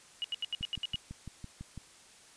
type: tone bursts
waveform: sine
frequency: 2900 Hz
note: F#7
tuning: 35 cents flat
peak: -31 dBFS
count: 8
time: 0.22-0.957 s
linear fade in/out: 0 ms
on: 23 ms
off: 79 ms
type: click train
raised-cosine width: 5 ms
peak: -30 dBFS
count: 8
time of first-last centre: 0.61-1.777 s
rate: 6 Hz
effects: white hiss -57 dBFS RMS until 2.36 s + resampled to 22050 Hz